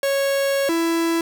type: tone pair in turn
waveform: 45% pulse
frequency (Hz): 552 / 332.3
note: C#5 / E4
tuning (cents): -7 / +14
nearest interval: major sixth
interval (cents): 879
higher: first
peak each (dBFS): -18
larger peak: neither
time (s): 0.03-0.69 / 0.69-1.21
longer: first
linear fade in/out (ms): 2
effects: none